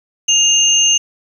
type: tone pair together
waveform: sine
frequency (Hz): 2823 / 6322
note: F7 / G8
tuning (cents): +18 / +14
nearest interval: octave + major second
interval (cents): 1396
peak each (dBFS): -12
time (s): 0.28-0.98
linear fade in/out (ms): 10
effects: 7-bit